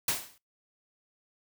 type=noise with exponential decay; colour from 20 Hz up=white; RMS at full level=-25 dBFS; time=0.08-0.38 s; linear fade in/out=2 ms; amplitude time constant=64 ms; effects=noise-tail reverb RT60 0.2 s tail -22 dB re dry